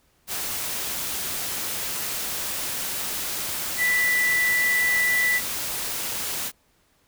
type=tone in noise; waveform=sine; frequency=1975.5 Hz; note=B6; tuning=in tune; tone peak=-19 dBFS; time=3.77-5.41 s; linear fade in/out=50 ms; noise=white; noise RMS=-29 dBFS; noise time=0.27-6.52 s; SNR=+7 dB; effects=pink hiss -64 dBFS RMS until 7.07 s